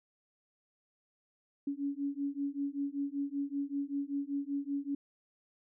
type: beating tone pair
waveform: sine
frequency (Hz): 279 / 284.2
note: C#4 / C#4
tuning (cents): +11 / +43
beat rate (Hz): 5.2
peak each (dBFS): -36 / -36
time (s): 1.67-4.95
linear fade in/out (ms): 5
effects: none